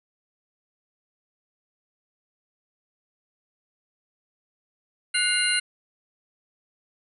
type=tone cluster; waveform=sine; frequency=1478 / 2117 / 2815 / 4113 / 9440 Hz; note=F#6 / C7 / F7 / C8 / D9; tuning=-2 / +20 / +13 / -30 / +8 cents; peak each=-27 dBFS; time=5.14-5.6 s; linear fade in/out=10 ms; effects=none